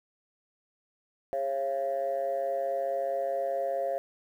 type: tone cluster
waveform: sine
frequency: 410.6 / 545 / 684 Hz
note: G#4 / C#5 / F5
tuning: -20 / -29 / -36 cents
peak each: -38 / -29 / -30 dBFS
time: 1.33-3.98 s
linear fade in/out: 0 ms
effects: tanh soft clip ceiling -22 dBFS + 10-bit